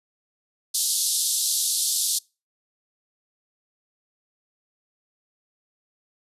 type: band-pass noise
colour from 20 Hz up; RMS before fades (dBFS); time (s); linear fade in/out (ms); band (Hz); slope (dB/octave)
white; -24; 0.74-2.19; 10; 3600 to 12000; 48
effects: noise-tail reverb RT60 0.3 s tail -26 dB re dry + resampled to 32000 Hz